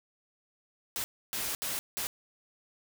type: noise bursts at uneven times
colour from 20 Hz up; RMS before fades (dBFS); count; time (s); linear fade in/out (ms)
white; -34; 4; 0.96-1.04 / 1.33-1.55 / 1.62-1.79 / 1.97-2.07; 0
effects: none